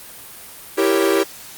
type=chord; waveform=45% pulse; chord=E diminished seventh; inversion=none; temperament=equal; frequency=329.6 / 392 / 466.2 / 554.4 Hz; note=E4 / G4 / Bb4 / Db5; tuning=0 / 0 / 0 / 0 cents; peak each=-20 / -17 / -22 / -23 dBFS; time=0.77-1.24 s; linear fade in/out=20 ms; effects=white hiss -38 dBFS RMS until 1.57 s + Opus 32 kbps